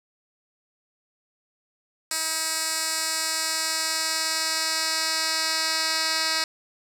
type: tone with band-pass filter sweep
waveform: 10% pulse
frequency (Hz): 319.5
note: D#4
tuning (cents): +46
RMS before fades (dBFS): -26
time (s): 2.11-6.44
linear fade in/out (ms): 2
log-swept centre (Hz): 7800 to 4800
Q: 1.3
effects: none